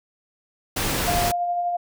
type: noise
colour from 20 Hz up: pink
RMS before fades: -24 dBFS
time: 0.76-1.32 s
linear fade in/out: 10 ms
type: tone with tremolo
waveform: sine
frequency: 702 Hz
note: F5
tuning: 9 cents sharp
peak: -20 dBFS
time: 1.07-1.77 s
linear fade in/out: 10 ms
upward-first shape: sine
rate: 12 Hz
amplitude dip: 30%
effects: none